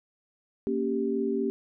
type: chord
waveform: sine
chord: G diminished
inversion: first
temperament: equal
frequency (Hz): 233.1 / 277.2 / 392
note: Bb3 / Db4 / G4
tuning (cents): 0 / 0 / 0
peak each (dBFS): -30 / -31 / -28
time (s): 0.67-1.5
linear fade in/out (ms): 0
effects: none

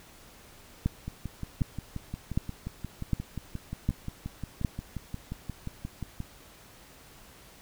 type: two click trains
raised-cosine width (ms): 5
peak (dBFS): -22 / -13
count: 30 / 6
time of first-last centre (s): 1.08-6.204 / 0.86-4.648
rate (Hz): 5.66 / 1.32
effects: pink hiss -53 dBFS RMS until 7.61 s

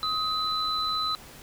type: tone pair together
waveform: sine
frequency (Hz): 1262 / 4007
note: D#6 / B7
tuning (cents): +24 / +24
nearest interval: octave + minor sixth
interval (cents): 2000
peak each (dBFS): -28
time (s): 0.03-1.15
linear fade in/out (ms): 0
effects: pink hiss -47 dBFS RMS until 1.42 s

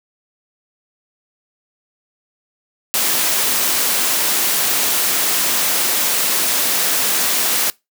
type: noise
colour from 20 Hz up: white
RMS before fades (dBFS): -17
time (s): 2.94-7.7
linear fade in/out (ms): 0
effects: noise-tail reverb RT60 0.2 s tail -23 dB re dry + high-pass 200 Hz 12 dB/octave

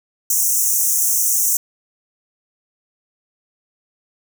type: high-pass noise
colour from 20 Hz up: pink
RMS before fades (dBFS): -17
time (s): 0.3-1.57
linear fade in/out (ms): 2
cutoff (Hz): 5800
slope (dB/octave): 96
effects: none

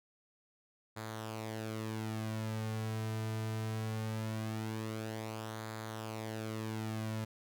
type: tone with flanger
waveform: sawtooth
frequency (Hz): 110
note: A2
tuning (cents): 0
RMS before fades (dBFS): -39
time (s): 0.96-7.25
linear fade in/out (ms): 10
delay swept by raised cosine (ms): 0.35 to 3.65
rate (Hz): 0.21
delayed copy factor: -0.55
effects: none

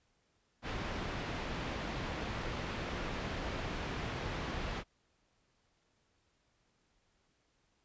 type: low-pass noise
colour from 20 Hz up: pink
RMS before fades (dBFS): -39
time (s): 0.62-4.84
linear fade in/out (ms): 50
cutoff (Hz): 3200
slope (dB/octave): 12
effects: pink hiss -75 dBFS RMS until 7.84 s + resampled to 16000 Hz

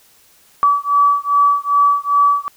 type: beating tone pair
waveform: sine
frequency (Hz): 1146 / 1148.5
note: D6 / D6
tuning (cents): -43 / -39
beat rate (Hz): 2.5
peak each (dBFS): -14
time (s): 0.63-2.48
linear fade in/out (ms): 0
effects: white hiss -51 dBFS RMS until 2.56 s

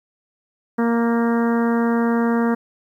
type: harmonic tone with a mistuned harmonic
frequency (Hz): 233.1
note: A#3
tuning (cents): 0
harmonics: 1 / 2 / 3 / 4 / 5 / 6 / 7 / 8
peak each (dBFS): -17 / -23 / -30 / -29 / -31 / -33 / -34 / -36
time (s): 0.78-2.55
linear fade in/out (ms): 10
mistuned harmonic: 7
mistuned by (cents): -17
effects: 9-bit

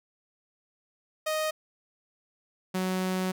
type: tone pair in turn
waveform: sawtooth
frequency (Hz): 622.3 / 185.87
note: D#5 / F#3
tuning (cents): 0 / +8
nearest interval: octave + major sixth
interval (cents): 2092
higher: first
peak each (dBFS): -23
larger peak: neither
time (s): 1.26-1.51 / 2.74-3.32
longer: second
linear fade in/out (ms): 10
effects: none

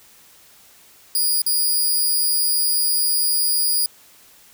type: tone with dropouts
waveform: 5% pulse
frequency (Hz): 4873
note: D#8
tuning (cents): -37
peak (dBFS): -10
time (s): 1.15-3.86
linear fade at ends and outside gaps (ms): 2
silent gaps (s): 1.419-1.463
effects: white hiss -50 dBFS RMS until 4.53 s

